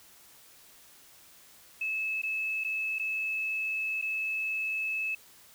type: tone with dropouts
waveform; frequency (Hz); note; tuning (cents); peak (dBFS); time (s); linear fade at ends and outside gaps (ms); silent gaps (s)
sine; 2602; E7; -23; -29; 1.81-5.15; 5; 2.218-2.233 / 2.639-2.646 / 2.986-2.995 / 4.015-4.023
effects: white hiss -56 dBFS RMS until 5.54 s